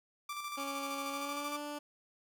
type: tone with tremolo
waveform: sawtooth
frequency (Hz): 1174.7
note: D6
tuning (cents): 0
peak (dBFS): -34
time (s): 0.29-1.57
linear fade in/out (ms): 5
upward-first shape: square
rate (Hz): 13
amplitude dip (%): 40
type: tone with pitch glide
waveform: 15% pulse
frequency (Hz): 276.9 to 293.4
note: C#4 to D4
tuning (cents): -2 to -2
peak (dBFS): -33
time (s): 0.57-1.79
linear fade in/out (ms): 10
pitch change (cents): +100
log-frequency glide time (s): 1.1-1.58
effects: none